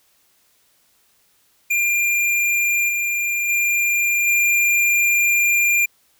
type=tone with level steps; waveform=square; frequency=2396 Hz; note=D7; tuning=34 cents sharp; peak=-17 / -20 / -17 / -15 dBFS; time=1.7-5.86 s; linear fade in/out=10 ms; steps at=2.88 / 3.48 / 4.26 s; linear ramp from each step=20 ms; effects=white hiss -60 dBFS RMS until 6.19 s